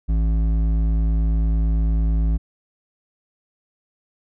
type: tone with hard clipping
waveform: sine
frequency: 54.5 Hz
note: A1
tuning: 16 cents flat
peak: -18 dBFS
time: 0.08-2.38 s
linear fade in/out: 20 ms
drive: 9 dB
effects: none